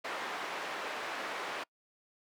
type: band-pass noise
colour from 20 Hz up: white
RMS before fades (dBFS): -39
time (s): 0.04-1.64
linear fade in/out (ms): 10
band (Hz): 400 to 1800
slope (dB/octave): 12
effects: noise-tail reverb RT60 0.1 s tail -26 dB re dry